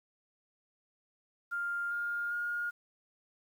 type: tone with pitch steps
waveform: sine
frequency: 1400 / 1412.2 / 1424.5 Hz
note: F6 / F6 / F6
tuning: +4 / +19 / +34 cents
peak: -32 dBFS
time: 1.51-2.71 s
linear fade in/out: 20 ms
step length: 400 ms
effects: 10-bit